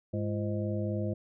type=harmonic tone with a mistuned harmonic; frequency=103.83 Hz; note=G#2; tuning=in tune; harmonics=1 / 2 / 3 / 5 / 6; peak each=-32 / -35 / -37 / -39 / -40 dBFS; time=0.13-1.14 s; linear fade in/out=10 ms; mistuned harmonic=3; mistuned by=+150 cents; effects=none